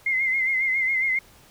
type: tone with vibrato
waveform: sine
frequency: 2093 Hz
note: C7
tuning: in tune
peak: -20 dBFS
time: 0.06-1.19 s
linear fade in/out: 5 ms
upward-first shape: sine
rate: 7.3 Hz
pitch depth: 51 cents each way
effects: pink hiss -53 dBFS RMS until 1.5 s